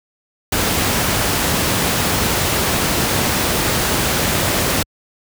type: noise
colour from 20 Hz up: pink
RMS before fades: -17 dBFS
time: 0.52-4.83 s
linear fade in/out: 5 ms
effects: high-pass 60 Hz 12 dB/octave